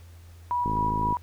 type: tone with tremolo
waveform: sine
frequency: 975 Hz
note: B5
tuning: 23 cents flat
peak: -23 dBFS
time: 0.51-1.17 s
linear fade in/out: 0 ms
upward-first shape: square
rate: 3.9 Hz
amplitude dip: 25%
type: click train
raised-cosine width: 3 ms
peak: -18 dBFS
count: 26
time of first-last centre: 0.66-1.126 s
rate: 53.7 Hz
effects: added 85 Hz sine -45 dBFS peak until 1.22 s + pink hiss -58 dBFS RMS until 1.22 s